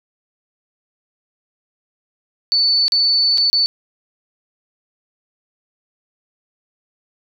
sine tone with dropouts, 4489 Hz, C#8, 21 cents sharp, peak -12 dBFS, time 2.52-3.66 s, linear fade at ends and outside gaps 0 ms, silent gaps 2.881-2.921 / 3.375-3.381 / 3.5-3.53 s, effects none

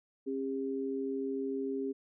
sine tone pair together, 270 / 403.2 Hz, C#4 / G4, -45 / +49 cents, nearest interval perfect fifth, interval 694 cents, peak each -35 / -35 dBFS, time 0.26-1.93 s, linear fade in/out 20 ms, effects none

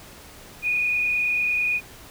sine tone with frequency modulation, 2463 Hz, D#7, 18 cents flat, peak -20 dBFS, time 0.62-1.81 s, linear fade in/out 50 ms, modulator 29.1 Hz, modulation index 1.1, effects pink hiss -45 dBFS RMS until 2.1 s

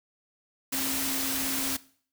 sine tone in noise, 268.3 Hz, C4, 44 cents sharp, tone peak -35 dBFS, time 0.72-1.77 s, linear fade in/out 10 ms, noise white, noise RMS -30 dBFS, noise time 0.72-1.77 s, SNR -8 dB, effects noise-tail reverb RT60 0.5 s tail -19 dB re dry

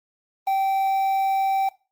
triangle tone with quantisation, 776 Hz, G5, 18 cents flat, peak -17 dBFS, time 0.47-1.69 s, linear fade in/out 5 ms, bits 7, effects noise-tail reverb RT60 0.3 s tail -19 dB re dry + Opus 24 kbps

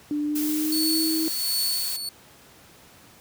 sine tone with pitch glide, 295.9 to 319 Hz, D4 to D#4, +13 to +43 cents, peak -23 dBFS, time 0.11-1.28 s, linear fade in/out 0 ms, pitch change +130 cents, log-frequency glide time 0.23-0.98 s
blue noise, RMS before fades -31 dBFS, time 0.35-1.97 s, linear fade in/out 10 ms
sawtooth tone with tremolo, 4435 Hz, C#8, in tune, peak -20 dBFS, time 0.72-2.09 s, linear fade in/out 2 ms, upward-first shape sine, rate 1.4 Hz, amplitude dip 60%
effects pink hiss -51 dBFS RMS until 3.2 s + high-pass 80 Hz 12 dB/octave

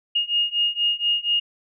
sine beating tone pair, 2848 / 2852.2 Hz, F7 / F7, +33 / +36 cents, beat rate 4.2 Hz, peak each -23 / -22 dBFS, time 0.15-1.4 s, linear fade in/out 10 ms, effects none

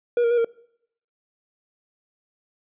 triangle tone with pitch steps, 479.7 / 467 / 479.2 / 462.5 Hz, A#4 / A#4 / A#4 / A#4, +50 / +3 / +48 / -14 cents, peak -15 dBFS, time 0.17-0.446 s, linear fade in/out 2 ms, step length 69 ms, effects noise-tail reverb RT60 0.7 s tail -23 dB re dry + resampled to 8000 Hz

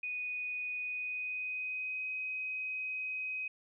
sine tone with pitch glide, 2482 to 2521 Hz, D#7 to D#7, -5 to +22 cents, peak -35 dBFS, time 0.03-3.48 s, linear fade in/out 5 ms, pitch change +27 cents, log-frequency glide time 0.78-2.08 s, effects none

